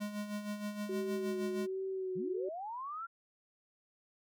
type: tone with tremolo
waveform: square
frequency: 207.7 Hz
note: G#3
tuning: in tune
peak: -36 dBFS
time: 0-1.67 s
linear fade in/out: 20 ms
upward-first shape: sine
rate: 6.4 Hz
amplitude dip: 60%
type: tone with vibrato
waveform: sine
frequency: 375.3 Hz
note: F#4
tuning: 25 cents sharp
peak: -35 dBFS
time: 0.89-2.49 s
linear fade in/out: 5 ms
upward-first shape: sine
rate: 1.3 Hz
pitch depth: 35 cents each way
type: linear sweep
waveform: sine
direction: up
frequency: 144.2 to 1397 Hz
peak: -39 dBFS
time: 2.15-3.07 s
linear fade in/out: 20 ms
effects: none